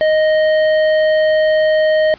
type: tone with tanh clipping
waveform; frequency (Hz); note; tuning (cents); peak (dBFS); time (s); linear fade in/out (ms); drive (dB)
triangle; 622.3; D#5; 0; -12; 0.01-2.14; 0; 16
effects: pink hiss -43 dBFS RMS until 2.18 s + resampled to 11025 Hz

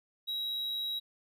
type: tone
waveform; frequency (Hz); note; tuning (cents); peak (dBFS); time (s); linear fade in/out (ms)
triangle; 3854; B7; -43; -31; 0.27-1; 20
effects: none

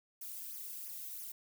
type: noise with flanger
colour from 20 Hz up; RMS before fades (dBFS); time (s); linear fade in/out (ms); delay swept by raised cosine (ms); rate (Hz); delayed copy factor
violet; -45; 0.21-1.32; 5; 0.24 to 1.74; 3; -0.95
effects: none

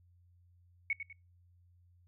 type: tone with echo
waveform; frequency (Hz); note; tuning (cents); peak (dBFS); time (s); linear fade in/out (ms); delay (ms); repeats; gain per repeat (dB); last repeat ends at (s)
sine; 2217; C#7; 0; -29; 0.9-0.93; 2; 99; 2; -9; 1.128
effects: noise-tail reverb RT60 0.3 s tail -26 dB re dry + added 88 Hz sine -62 dBFS peak until 2.07 s

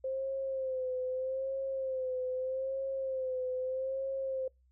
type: tone with vibrato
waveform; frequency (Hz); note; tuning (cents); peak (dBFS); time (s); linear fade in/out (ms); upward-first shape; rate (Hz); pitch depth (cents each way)
sine; 523.3; C5; 0; -32; 0.04-4.48; 5; sine; 0.8; 49
effects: noise-tail reverb RT60 0.2 s tail -26 dB re dry + added 63 Hz sine -64 dBFS peak until 4.71 s

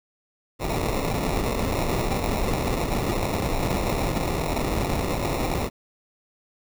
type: noise with sample-and-hold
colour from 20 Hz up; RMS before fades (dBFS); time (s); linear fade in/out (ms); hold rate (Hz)
pink; -25; 0.59-5.7; 50; 1575
effects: none

